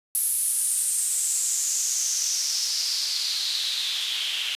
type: noise with band-pass filter sweep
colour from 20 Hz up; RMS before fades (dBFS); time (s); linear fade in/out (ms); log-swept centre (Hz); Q
white; -26; 0.15-4.55; 0; 11000 to 3000; 4.9
effects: resampled to 32000 Hz